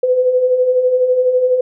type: beating tone pair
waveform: sine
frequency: 494.3 / 506.3 Hz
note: B4 / B4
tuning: +1 / +43 cents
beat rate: 12 Hz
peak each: -20 / -11 dBFS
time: 0.03-1.61 s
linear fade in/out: 5 ms
effects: none